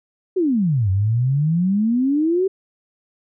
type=exponential two-way sweep; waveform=sine; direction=down then up; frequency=392 to 92.5 to 392 Hz; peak=-15 dBFS; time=0.36-2.48 s; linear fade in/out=10 ms; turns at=0.9 s; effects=none